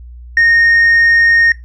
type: tone with tanh clipping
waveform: sine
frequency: 1849 Hz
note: A#6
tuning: 15 cents flat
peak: -7 dBFS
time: 0.37-1.52 s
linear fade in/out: 2 ms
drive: 1 dB
effects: noise-tail reverb RT60 0.2 s tail -19 dB re dry + added 60 Hz sine -30 dBFS peak until 1.64 s